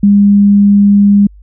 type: tone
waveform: sine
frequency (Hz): 202.4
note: G#3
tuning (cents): -44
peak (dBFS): -3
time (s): 0.03-1.27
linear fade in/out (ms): 5
effects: added 50 Hz sine -34 dBFS peak until 1.42 s